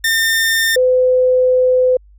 sawtooth / sine tone pair in turn, 1809 / 507.6 Hz, A6 / B4, +48 / +47 cents, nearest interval octave + minor seventh, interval 2201 cents, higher first, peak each -9 dBFS, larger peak neither, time 0.04-0.76 / 0.76-1.97 s, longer second, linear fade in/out 5 ms, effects added 50 Hz sine -42 dBFS peak until 2.18 s

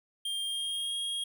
square tone with pitch glide, 3200 to 3265 Hz, G7 to G#7, +35 to -30 cents, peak -32 dBFS, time 0.25-1.24 s, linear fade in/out 5 ms, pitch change +35 cents, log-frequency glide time 0.42-0.95 s, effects none

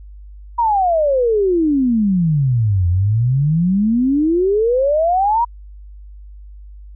sine exponential two-way sweep, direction down then up, 970 to 85.5 to 970 Hz, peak -12 dBFS, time 0.58-5.45 s, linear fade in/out 10 ms, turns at 2.88 s, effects added 50 Hz sine -34 dBFS peak until 6.95 s

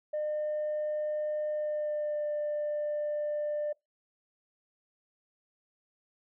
sine tone with pitch glide, 605 to 595.6 Hz, D#5 to D5, -49 to +24 cents, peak -28 dBFS, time 0.13-3.73 s, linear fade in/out 10 ms, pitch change -27 cents, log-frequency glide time 1.51-2.29 s, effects noise-tail reverb RT60 0.2 s tail -25 dB re dry + tanh soft clip ceiling -27 dBFS

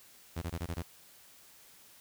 sawtooth tone bursts, 84.9 Hz, F2, 48 cents flat, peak -30 dBFS, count 6, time 0.36-0.824 s, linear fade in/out 10 ms, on 59 ms, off 22 ms, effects white hiss -58 dBFS RMS until 2 s

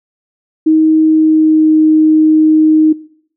sine tone with pitch glide, 315 to 311.9 Hz, D#4 to D#4, +21 to +4 cents, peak -5 dBFS, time 0.66-2.93 s, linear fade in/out 10 ms, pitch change -17 cents, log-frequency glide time 1.02-1.76 s, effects noise-tail reverb RT60 0.6 s tail -20 dB re dry

